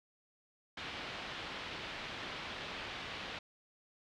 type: low-pass noise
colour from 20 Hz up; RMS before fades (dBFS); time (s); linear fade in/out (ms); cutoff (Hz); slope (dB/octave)
white; -44; 0.77-3.39; 5; 3600; 24
effects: none